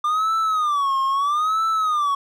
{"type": "tone with vibrato", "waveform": "triangle", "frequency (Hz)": 1191, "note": "D6", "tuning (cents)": 24, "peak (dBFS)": -16, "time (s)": [0.04, 2.15], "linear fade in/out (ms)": 5, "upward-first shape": "sine", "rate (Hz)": 0.77, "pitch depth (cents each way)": 180, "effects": []}